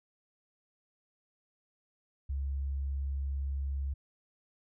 sine tone, 68.8 Hz, C#2, 12 cents flat, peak -31 dBFS, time 2.29-3.94 s, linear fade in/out 10 ms, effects none

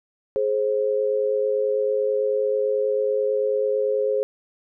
sine tone pair together, 421.1 / 530.2 Hz, G#4 / C5, +24 / +23 cents, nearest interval major third, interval 399 cents, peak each -22 dBFS, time 0.36-4.23 s, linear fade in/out 0 ms, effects none

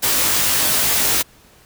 white noise with comb filter, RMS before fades -17 dBFS, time 0.02-1.23 s, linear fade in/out 20 ms, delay 19 ms, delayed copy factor +0.9, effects pink hiss -50 dBFS RMS until 1.65 s

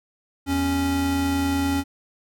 square tone pair together, 82.41 / 277.2 Hz, E2 / C#4, 0 / 0 cents, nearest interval octave + major sixth, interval 2100 cents, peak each -28 / -22 dBFS, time 0.46-1.84 s, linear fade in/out 50 ms, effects none

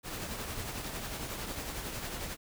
pink noise with tremolo, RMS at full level -37 dBFS, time 0.03-2.37 s, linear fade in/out 50 ms, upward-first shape triangle, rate 11 Hz, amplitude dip 45%, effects none

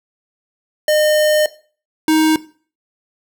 square tone pair in turn, 609 / 314.1 Hz, D#5 / D#4, -37 / +16 cents, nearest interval major seventh, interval 1147 cents, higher first, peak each -12 / -11 dBFS, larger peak second, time 0.88-1.46 / 2.08-2.36 s, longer first, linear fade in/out 2 ms, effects noise-tail reverb RT60 0.4 s tail -17 dB re dry

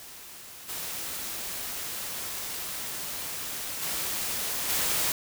white noise with level steps, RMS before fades -45 / -35 / -31 / -27 dBFS, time 0-5.12 s, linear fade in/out 0 ms, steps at 0.68 / 3.81 / 4.68 s, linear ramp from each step 20 ms, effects none

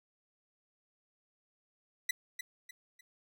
sawtooth tone with echo, 1978 Hz, B6, 2 cents sharp, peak -25 dBFS, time 2.09-2.11 s, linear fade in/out 5 ms, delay 300 ms, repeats 3, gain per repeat -9 dB, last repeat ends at 3.01 s, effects none

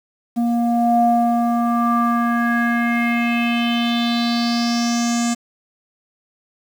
square tone with low-pass filter sweep, 236 Hz, A#3, 22 cents sharp, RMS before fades -18 dBFS, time 0.36-5.35 s, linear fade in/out 20 ms, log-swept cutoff 500 to 7500 Hz, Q 5.1, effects 7-bit

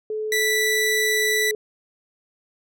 sine tone with pitch glide, 431.2 to 428 Hz, A4 to A4, -35 to -48 cents, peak -24 dBFS, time 0.1-1.55 s, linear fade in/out 2 ms, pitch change -13 cents, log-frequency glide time 0.82-1.36 s
sawtooth tone, 1971 Hz, B6, 4 cents flat, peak -16 dBFS, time 0.32-1.51 s, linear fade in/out 2 ms
effects none

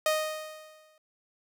sawtooth tone with exponential decay, 621 Hz, D#5, 3 cents flat, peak -19 dBFS, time 0.06-0.98 s, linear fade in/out 2 ms, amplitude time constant 200 ms, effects none

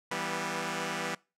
5% pulse chord, E minor, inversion none, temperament equal with one note detuned, 164.81 / 196 / 245.1 Hz, E3 / G3 / B3, 0 / 0 / -13 cents, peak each -25 dBFS, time 0.11-1.15 s, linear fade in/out 5 ms, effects noise-tail reverb RT60 0.3 s tail -24 dB re dry + low-pass 9000 Hz 12 dB/octave

